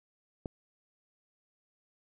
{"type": "click", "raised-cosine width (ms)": 2, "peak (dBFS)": -23, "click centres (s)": 0.458, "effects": []}